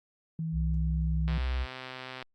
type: tone with pitch glide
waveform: sine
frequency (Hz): 161.7 to 160.77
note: E3 to E3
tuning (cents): -33 to -43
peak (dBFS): -30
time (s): 0.39-1.38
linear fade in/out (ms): 2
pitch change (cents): -10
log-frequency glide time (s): 0.68-1.22
type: tone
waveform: sine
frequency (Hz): 63.7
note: C2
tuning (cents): -46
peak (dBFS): -27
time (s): 0.52-1.67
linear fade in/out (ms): 50
type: click train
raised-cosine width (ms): 0.3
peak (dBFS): -24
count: 123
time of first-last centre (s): 1.28-2.226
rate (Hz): 129
effects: Opus 48 kbps